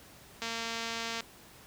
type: click train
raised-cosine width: 0.2 ms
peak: -19 dBFS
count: 181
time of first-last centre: 0.42-1.206 s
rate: 229 Hz
effects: pink hiss -54 dBFS RMS until 1.66 s + high-pass 60 Hz 12 dB/octave